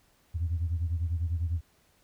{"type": "beating tone pair", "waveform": "sine", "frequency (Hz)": [82.41, 92.41], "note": ["E2", "F#2"], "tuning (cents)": [0, -2], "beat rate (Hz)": 10, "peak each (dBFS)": [-27, -32], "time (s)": [0.34, 1.61], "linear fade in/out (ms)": 20, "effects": ["tanh soft clip ceiling -22 dBFS", "pink hiss -66 dBFS RMS until 2.03 s"]}